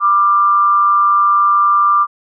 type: tone with amplitude modulation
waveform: sine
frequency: 1184 Hz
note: D6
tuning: 14 cents sharp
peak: -6 dBFS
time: 0-2.07 s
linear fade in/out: 50 ms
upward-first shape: sine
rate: 193 Hz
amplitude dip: 50%
effects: none